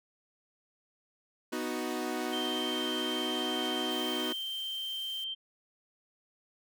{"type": "chord", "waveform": "sawtooth", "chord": "B major", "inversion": "none", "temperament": "equal", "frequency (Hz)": [246.9, 311.1, 370], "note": ["B3", "D#4", "F#4"], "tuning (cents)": [0, 0, 0], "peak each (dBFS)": -33, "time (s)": [1.52, 4.33], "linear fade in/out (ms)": 10}
{"type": "tone", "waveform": "sine", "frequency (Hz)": 3136, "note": "G7", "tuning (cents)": 0, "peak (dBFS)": -34, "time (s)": [2.32, 5.35], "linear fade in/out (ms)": 20}
{"type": "noise", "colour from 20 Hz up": "blue", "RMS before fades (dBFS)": -50, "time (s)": [3.91, 5.24], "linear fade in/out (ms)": 0}
{"effects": []}